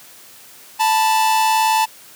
45% pulse tone pair together, 880 / 979 Hz, A5 / B5, 0 / -15 cents, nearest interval major second, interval 185 cents, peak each -14 / -22 dBFS, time 0.79-1.86 s, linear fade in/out 20 ms, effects white hiss -43 dBFS RMS until 2.15 s + high-pass 100 Hz 12 dB/octave

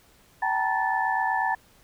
sine tone cluster, 769 / 878 / 946 / 1751 Hz, G5 / A5 / A#5 / A6, -33 / -4 / +25 / -9 cents, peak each -28 dBFS, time 0.42-1.55 s, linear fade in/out 5 ms, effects pink hiss -58 dBFS RMS until 1.83 s

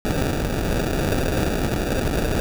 pink noise with sample-and-hold, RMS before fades -22 dBFS, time 0.05-2.4 s, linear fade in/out 0 ms, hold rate 1050 Hz, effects none

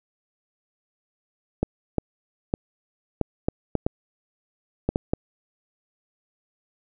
clicks, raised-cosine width 2 ms, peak -8 dBFS, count 10, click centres 1.63 / 1.983 / 2.539 / 3.213 / 3.485 / 3.753 / 3.865 / 4.89 / 4.959 / 5.135 s, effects none

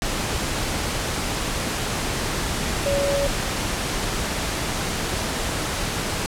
sine tone in noise, 562 Hz, C#5, 24 cents sharp, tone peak -20 dBFS, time 2.86-3.27 s, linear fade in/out 0 ms, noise pink, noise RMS -25 dBFS, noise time 0.02-6.26 s, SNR +2 dB, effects low-pass 10000 Hz 12 dB/octave

